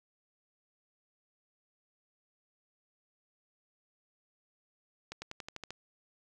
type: accelerating click train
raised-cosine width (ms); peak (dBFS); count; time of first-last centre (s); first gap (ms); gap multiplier
0.2; -24; 8; 5.12-5.706; 100; 0.94
effects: none